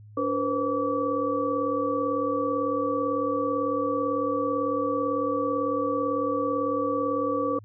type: tone cluster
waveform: sine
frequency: 286.9 / 483 / 521 / 1149 Hz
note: D4 / B4 / C5 / D6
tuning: -40 / -39 / -7 / -38 cents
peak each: -29 dBFS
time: 0.17-7.59 s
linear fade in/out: 5 ms
effects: added 105 Hz sine -45 dBFS peak until 7.64 s